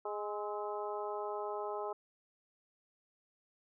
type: harmonic tone with a mistuned harmonic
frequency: 207.7 Hz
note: G#3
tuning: in tune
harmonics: 2 / 3 / 4 / 5 / 6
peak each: -40 / -43 / -42 / -45 / -47 dBFS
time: 0.05-1.93 s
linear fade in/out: 5 ms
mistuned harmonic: 6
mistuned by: +56 cents
effects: none